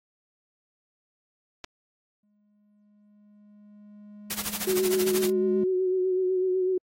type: clicks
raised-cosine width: 0.2 ms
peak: -21 dBFS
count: 2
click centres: 1.642 / 1.645 s
type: tone with exponential growth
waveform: triangle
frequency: 207.7 Hz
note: G#3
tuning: in tune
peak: -24 dBFS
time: 2.23-5.64 s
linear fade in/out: 5 ms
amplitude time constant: 740 ms
type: noise with tremolo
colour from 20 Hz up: white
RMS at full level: -29 dBFS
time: 4.3-5.3 s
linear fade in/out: 5 ms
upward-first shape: sine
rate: 13 Hz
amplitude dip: 85%
type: tone with vibrato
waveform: sine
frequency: 371.2 Hz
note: F#4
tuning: 6 cents sharp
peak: -22 dBFS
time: 4.67-6.78 s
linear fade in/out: 5 ms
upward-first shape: sine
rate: 8 Hz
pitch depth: 30 cents each way
effects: AAC 48 kbps